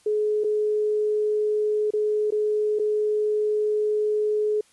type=tone with dropouts; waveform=sine; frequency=423.8 Hz; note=G#4; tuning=35 cents sharp; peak=-20 dBFS; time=0.06-4.61 s; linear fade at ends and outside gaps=5 ms; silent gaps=0.438-0.443 / 1.906-1.935 / 2.306-2.321 / 2.789-2.795 s; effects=white hiss -59 dBFS RMS until 4.72 s + resampled to 24000 Hz